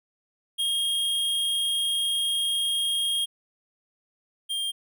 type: tone pair in turn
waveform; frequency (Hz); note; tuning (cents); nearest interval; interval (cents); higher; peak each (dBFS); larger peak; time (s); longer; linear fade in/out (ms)
square; 3246 / 3203; G#7 / G7; -40 / +37; unison; 23; first; -24 / -27; first; 0.58-3.26 / 4.49-4.72; first; 20
effects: none